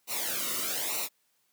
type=noise with flanger; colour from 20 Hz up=white; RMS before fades=-32 dBFS; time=0.07-1.09 s; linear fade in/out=50 ms; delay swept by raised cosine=0.6 to 1.23 ms; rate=1.1 Hz; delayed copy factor=-0.75; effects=white hiss -72 dBFS RMS until 1.52 s + high-pass 100 Hz 12 dB/octave